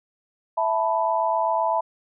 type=chord; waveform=sine; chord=E suspended fourth; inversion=none; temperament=equal; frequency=659.3 / 880 / 987.8 Hz; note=E5 / A5 / B5; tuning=0 / 0 / 0 cents; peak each=-24 dBFS; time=0.57-1.81 s; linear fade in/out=10 ms; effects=none

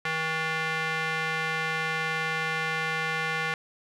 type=tone with band-pass filter; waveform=square; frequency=159.7 Hz; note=D#3; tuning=45 cents sharp; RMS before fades=-29 dBFS; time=0.05-3.54 s; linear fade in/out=2 ms; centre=1900 Hz; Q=1.8; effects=none

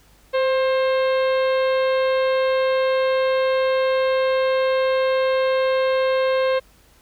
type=harmonic tone with a mistuned harmonic; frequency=531 Hz; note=C5; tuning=25 cents sharp; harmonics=1 / 2 / 3 / 4 / 5 / 6 / 7 / 8; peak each=-17 / -27 / -31 / -33 / -35 / -38 / -39 / -40 dBFS; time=0.33-6.6 s; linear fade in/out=20 ms; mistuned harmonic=1; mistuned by=-30 cents; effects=added 50 Hz sine -55 dBFS peak until 7.01 s + pink hiss -55 dBFS RMS until 7.01 s

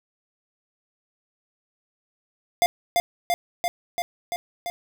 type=tone with echo; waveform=square; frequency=700 Hz; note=F5; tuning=4 cents sharp; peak=-16 dBFS; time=2.62-2.66 s; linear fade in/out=0 ms; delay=340 ms; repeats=6; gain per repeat=-2 dB; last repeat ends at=4.7 s; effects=9-bit

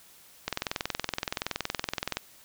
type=click train; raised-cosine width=0.2 ms; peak=-11 dBFS; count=37; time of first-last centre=0.48-2.17 s; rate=21.3 Hz; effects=white hiss -55 dBFS RMS until 2.44 s

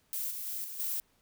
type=noise with level steps; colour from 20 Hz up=violet; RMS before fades=-35 / -39 / -37 / -42 / -34 dBFS; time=0.13-1 s; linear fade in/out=0 ms; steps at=0.3 / 0.46 / 0.64 / 0.79 s; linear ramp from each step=10 ms; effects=pink hiss -70 dBFS RMS until 1.21 s

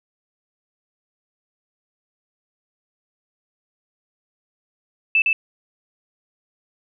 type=tone with echo; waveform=sine; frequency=2637 Hz; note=E7; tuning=in tune; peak=-13 dBFS; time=5.15-5.22 s; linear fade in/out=2 ms; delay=110 ms; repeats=1; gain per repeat=-2 dB; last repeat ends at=5.33 s; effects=none

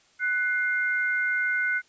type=tone pair together; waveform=sine; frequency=1489 / 2111 Hz; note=F#6 / C7; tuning=+11 / +15 cents; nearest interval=tritone; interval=604 cents; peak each=-24 / -28 dBFS; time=0.19-1.82 s; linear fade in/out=50 ms; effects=white hiss -61 dBFS RMS until 1.88 s + resampled to 16000 Hz

